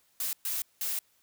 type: noise bursts at uneven times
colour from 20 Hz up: blue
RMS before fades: -32 dBFS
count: 3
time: 0.2-0.33 / 0.45-0.62 / 0.81-0.99 s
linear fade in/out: 2 ms
effects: white hiss -68 dBFS RMS until 1.22 s